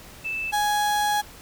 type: tone pair in turn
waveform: sine / 35% pulse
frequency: 2637 / 832.4 Hz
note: E7 / G#5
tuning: 0 / +4 cents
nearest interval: octave + minor sixth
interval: 1996 cents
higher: first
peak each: -26 / -19 dBFS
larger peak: second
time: 0.24-0.52 / 0.52-1.22 s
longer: second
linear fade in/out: 20 ms
effects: pink hiss -45 dBFS RMS until 1.41 s